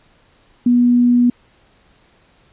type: tone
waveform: sine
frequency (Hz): 243.2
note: B3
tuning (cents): -26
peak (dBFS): -9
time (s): 0.66-1.3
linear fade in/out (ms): 5
effects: pink hiss -54 dBFS RMS until 2.52 s + resampled to 8000 Hz